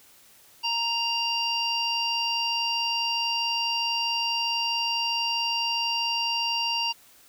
harmonic tone, 932.3 Hz, A#5, in tune, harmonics 1 / 3 / 5 / 6, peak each -30 / -27 / -30 / -36 dBFS, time 0.63-6.93 s, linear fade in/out 20 ms, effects white hiss -55 dBFS RMS until 7.28 s

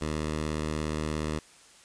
10% pulse tone, 77 Hz, D#2, 17 cents flat, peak -21 dBFS, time 0.01-1.39 s, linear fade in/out 5 ms, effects white hiss -55 dBFS RMS until 1.84 s + resampled to 22050 Hz

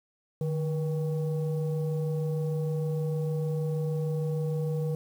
sine tone pair together, 151.4 / 480.7 Hz, D#3 / B4, -47 / -47 cents, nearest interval octave + minor sixth, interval 2000 cents, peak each -26 / -31 dBFS, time 0.41-4.95 s, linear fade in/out 2 ms, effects tanh soft clip ceiling -23 dBFS + 9-bit

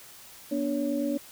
sine tone cluster, 242.9 / 291.8 / 561 Hz, B3 / D4 / C#5, -29 / -11 / +21 cents, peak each -31 / -28 / -32 dBFS, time 0.51-1.18 s, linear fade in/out 10 ms, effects white hiss -49 dBFS RMS until 1.31 s

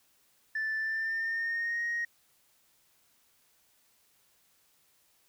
sine tone with pitch glide, 1760 to 1875.5 Hz, A6 to A#6, 0 to +10 cents, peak -28 dBFS, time 0.55-2.05 s, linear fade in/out 5 ms, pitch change +110 cents, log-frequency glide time 0.77-1.83 s, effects tanh soft clip ceiling -27 dBFS + white hiss -68 dBFS RMS until 5.28 s

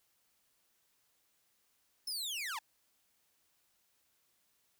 sawtooth linear sweep, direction down, 5340 to 807 Hz, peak -34 dBFS, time 2.07-2.59 s, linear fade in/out 5 ms, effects white hiss -75 dBFS RMS until 4.79 s

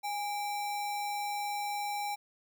sine tone with sample-and-hold, 823 Hz, G#5, 16 cents flat, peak -32 dBFS, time 0.03-2.16 s, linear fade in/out 20 ms, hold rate 3150 Hz, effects none

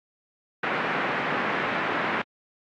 white band-pass noise, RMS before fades -27 dBFS, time 0.63-2.22 s, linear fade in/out 5 ms, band 150 to 2100 Hz, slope 24 dB/octave, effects AAC 64 kbps

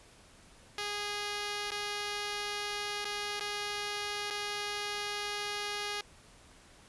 5% pulse tone with dropouts, 412.3 Hz, G#4, 13 cents flat, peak -23 dBFS, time 0.78-6.01 s, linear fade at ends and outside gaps 2 ms, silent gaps 1.706-1.717 / 3.046-3.052 / 3.397-3.407 / 4.303-4.307 s, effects pink hiss -58 dBFS RMS until 6.88 s + resampled to 24000 Hz

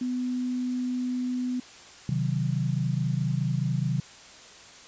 sine tone, 250.3 Hz, B3, 23 cents sharp, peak -26 dBFS, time 0.01-1.6 s, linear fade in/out 5 ms
sine chord, C diminished, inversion none, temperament equal, 130.81 / 155.56 / 185 Hz, C3 / Eb3 / Gb3, 0 / 0 / 0 cents, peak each -27 / -28 / -31 dBFS, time 2.09-4 s, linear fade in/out 2 ms
effects white hiss -48 dBFS RMS until 4.87 s + resampled to 16000 Hz

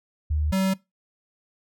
sine / square tone pair in turn, 75.7 / 190.75 Hz, D#2 / G3, -47 / -47 cents, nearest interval octave + major third, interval 1600 cents, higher second, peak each -21 dBFS, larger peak neither, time 0.3-0.52 / 0.52-0.74 s, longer neither, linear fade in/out 10 ms, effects noise-tail reverb RT60 0.2 s tail -21 dB re dry

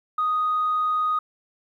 sine tone, 1244.5 Hz, D#6, in tune, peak -19 dBFS, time 0.18-1.19 s, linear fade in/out 5 ms, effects tanh soft clip ceiling -16 dBFS + 10-bit

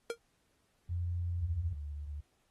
square tone with exponential decay, 466.2 Hz, A#4, in tune, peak -30 dBFS, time 0.1-0.18 s, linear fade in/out 1 ms, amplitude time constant 16 ms
sine tone with pitch glide, 87.3 to 86.8 Hz, F2 to F2, 0 to -10 cents, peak -32 dBFS, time 0.89-1.73 s, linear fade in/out 5 ms, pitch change -10 cents, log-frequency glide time 1.17-1.35 s
sine tone, 73.42 Hz, D2, in tune, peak -38 dBFS, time 1.4-2.21 s, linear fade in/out 10 ms
effects pink hiss -75 dBFS RMS until 2.5 s + AAC 32 kbps

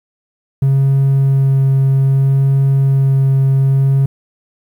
triangle tone with vibrato, 135.8 Hz, C#3, 35 cents flat, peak -6 dBFS, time 0.62-4.06 s, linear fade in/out 5 ms, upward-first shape sine, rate 0.63 Hz, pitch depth 10 cents each way, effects tanh soft clip ceiling -3 dBFS + 8-bit

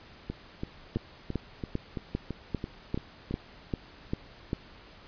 two click trains, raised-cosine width 3 ms, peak -16 / -20 dBFS, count 10 / 10, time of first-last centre 0.96-4.531 / 0.3-3.31 s, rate 2.52 / 2.99 Hz, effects pink hiss -52 dBFS RMS until 5.07 s + resampled to 11025 Hz

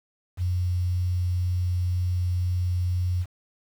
sine tone with quantisation, 89.8 Hz, F2, 49 cents sharp, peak -22 dBFS, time 0.37-3.26 s, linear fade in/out 50 ms, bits 8, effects none

